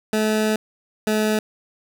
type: tone pair in turn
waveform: 20% pulse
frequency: 216 / 215 Hz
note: A3 / A3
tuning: -32 / -40 cents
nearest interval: unison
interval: 8 cents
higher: first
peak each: -13 dBFS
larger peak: neither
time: 0.13-0.56 / 1.07-1.39 s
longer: first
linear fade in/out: 2 ms
effects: none